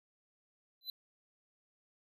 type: tone with exponential growth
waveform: square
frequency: 4022 Hz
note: B7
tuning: 31 cents sharp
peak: -35 dBFS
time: 0.81-0.9 s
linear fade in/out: 2 ms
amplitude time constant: 19 ms
effects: none